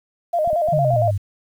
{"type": "tone with vibrato", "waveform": "sine", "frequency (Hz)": 652, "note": "E5", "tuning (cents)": -19, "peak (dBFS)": -16, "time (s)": [0.33, 1.11], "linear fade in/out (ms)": 10, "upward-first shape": "square", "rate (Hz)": 8.7, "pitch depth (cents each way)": 99}
{"type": "clicks", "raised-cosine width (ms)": 5, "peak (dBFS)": -22, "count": 5, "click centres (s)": [0.476, 0.531, 0.687, 0.778, 0.938]}
{"type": "exponential sweep", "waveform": "sine", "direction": "down", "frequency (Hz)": [154.9, 96], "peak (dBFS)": -18, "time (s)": [0.72, 1.18], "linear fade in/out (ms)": 10}
{"effects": ["8-bit"]}